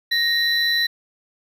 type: tone pair together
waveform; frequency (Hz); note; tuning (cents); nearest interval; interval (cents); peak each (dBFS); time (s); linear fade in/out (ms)
triangle; 1864.7 / 3977; A#6 / B7; 0 / +11; octave + minor second; 1311; -19 / -18; 0.11-0.87; 10
effects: none